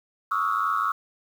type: tone cluster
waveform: sine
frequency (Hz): 1116 / 1228 / 1312 / 1420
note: C#6 / D#6 / E6 / F6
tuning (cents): +11 / -23 / -9 / +28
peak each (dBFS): -26 / -29 / -25 / -31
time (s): 0.31-0.92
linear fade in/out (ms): 5
effects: tanh soft clip ceiling -13 dBFS + 8-bit